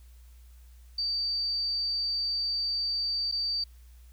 sine tone with dropouts, 4626 Hz, D8, 27 cents flat, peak -27 dBFS, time 0.98-3.64 s, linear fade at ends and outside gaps 5 ms, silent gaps 3.315-3.322 s, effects added 60 Hz sine -49 dBFS peak until 4.12 s + white hiss -65 dBFS RMS until 4.12 s

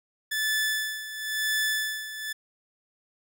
sawtooth tone with tremolo, 1742 Hz, A6, 18 cents flat, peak -20 dBFS, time 0.31-2.33 s, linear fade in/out 10 ms, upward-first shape sine, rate 0.97 Hz, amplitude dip 75%, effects none

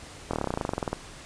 slowing click train, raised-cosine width 1 ms, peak -13 dBFS, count 18, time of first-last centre 0.31-0.93 s, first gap 24 ms, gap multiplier 1.05, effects pink hiss -45 dBFS RMS until 1.25 s + resampled to 22050 Hz

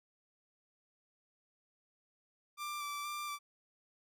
sawtooth tone with vibrato, 1174.7 Hz, D6, in tune, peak -35 dBFS, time 2.57-3.39 s, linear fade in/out 50 ms, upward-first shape square, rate 2.1 Hz, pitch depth 15 cents each way, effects none

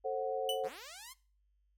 sine chord, F# diminished, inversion first, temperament just, 444 / 532.8 / 740 Hz, A4 / C5 / F#5, +16 / +31 / 0 cents, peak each -37 / -36 / -38 dBFS, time 0.04-0.69 s, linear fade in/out 20 ms
45% pulse tone with exponential decay, 2981 Hz, F#7, 12 cents sharp, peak -30 dBFS, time 0.49-0.65 s, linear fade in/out 2 ms, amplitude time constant 33 ms
5% pulse linear sweep, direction up, 107.1 to 1096 Hz, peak -36 dBFS, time 0.63-1.14 s, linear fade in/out 20 ms
effects noise-tail reverb RT60 0.4 s tail -20 dB re dry + added 50 Hz sine -70 dBFS peak until 1.77 s

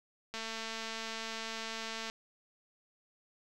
click train, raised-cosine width 0.2 ms, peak -23 dBFS, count 395, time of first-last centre 0.34-2.099 s, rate 224 Hz, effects none

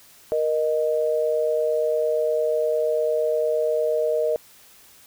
sine tone pair together, 470 / 618.6 Hz, A#4 / D#5, +14 / -10 cents, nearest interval perfect fourth, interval 476 cents, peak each -22 dBFS, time 0.32-4.36 s, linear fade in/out 0 ms, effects white hiss -51 dBFS RMS until 5.06 s

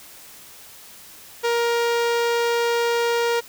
sawtooth tone with notch filter, 470.2 Hz, A#4, 15 cents sharp, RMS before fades -21 dBFS, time 1.43-3.41 s, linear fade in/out 20 ms, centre 11000 Hz, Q 0.62, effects white hiss -44 dBFS RMS until 3.48 s

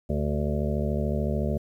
harmonic tone with a mistuned harmonic, 73.7 Hz, D2, 7 cents sharp, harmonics 1 / 2 / 3 / 5 / 6 / 7 / 8 / 9, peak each -28 / -30 / -30 / -35 / -37 / -38 / -34 / -40 dBFS, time 0.09-1.58 s, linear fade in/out 10 ms, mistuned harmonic 5, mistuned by +27 cents, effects 10-bit

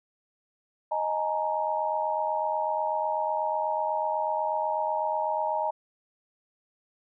sine chord, D# suspended fourth, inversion none, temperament equal with one note detuned, 622.3 / 844.2 / 932.3 Hz, D#5 / G#5 / A#5, 0 / +28 / 0 cents, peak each -30 / -30 / -29 dBFS, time 0.91-5.71 s, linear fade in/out 10 ms, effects none

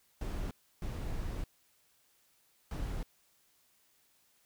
brown noise bursts at uneven times, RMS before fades -37 dBFS, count 3, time 0.21-0.51 / 0.82-1.44 / 2.71-3.03 s, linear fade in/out 2 ms, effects white hiss -70 dBFS RMS until 4.45 s

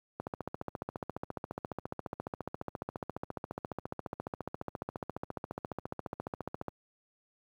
click train, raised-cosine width 1 ms, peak -22 dBFS, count 95, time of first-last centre 0.2-6.683 s, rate 14.5 Hz, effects high-pass 80 Hz 12 dB/octave + 10-bit

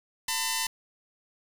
5% pulse tone pair together, 900 / 1009.1 Hz, A5 / B5, +39 / +37 cents, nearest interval major second, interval 198 cents, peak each -18 dBFS, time 0.28-0.67 s, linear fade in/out 5 ms, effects 7-bit

